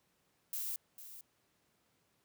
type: noise with echo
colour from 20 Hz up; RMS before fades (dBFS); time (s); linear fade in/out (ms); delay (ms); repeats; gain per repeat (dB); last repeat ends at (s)
violet; -39; 0.53-0.76; 2; 450; 1; -12; 1.21
effects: pink hiss -75 dBFS RMS until 2.24 s + high-pass 100 Hz 12 dB/octave